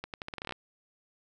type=accelerating click train; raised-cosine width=0.3 ms; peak=-21 dBFS; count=12; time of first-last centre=0.04-0.523 s; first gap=98 ms; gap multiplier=0.82; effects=none